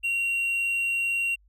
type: tone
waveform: triangle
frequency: 2751 Hz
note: F7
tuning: 27 cents flat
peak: -22 dBFS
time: 0.03-1.36 s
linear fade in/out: 20 ms
effects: added 50 Hz sine -57 dBFS peak until 1.48 s